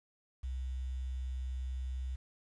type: tone with quantisation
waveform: sine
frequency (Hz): 64.3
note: C2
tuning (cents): -30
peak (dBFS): -35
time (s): 0.43-2.16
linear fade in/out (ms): 10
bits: 10
effects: resampled to 22050 Hz